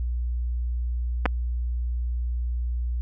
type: clicks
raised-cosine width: 0.5 ms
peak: -7 dBFS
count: 2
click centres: 1.256 / 1.26 s
effects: added 60 Hz sine -24 dBFS peak until 3.01 s